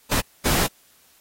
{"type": "noise bursts at uneven times", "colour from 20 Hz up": "pink", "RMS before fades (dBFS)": -21, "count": 2, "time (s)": [[0.11, 0.21], [0.45, 0.67]], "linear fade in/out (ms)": 10, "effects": ["white hiss -57 dBFS RMS until 1.2 s", "AAC 48 kbps"]}